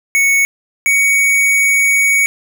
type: tone pair in turn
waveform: square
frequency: 2217 / 2241 Hz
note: C#7 / C#7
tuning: 0 / +18 cents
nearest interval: unison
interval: 18 cents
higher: second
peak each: -10 dBFS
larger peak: neither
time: 0.15-0.45 / 0.86-2.26 s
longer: second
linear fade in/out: 0 ms
effects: none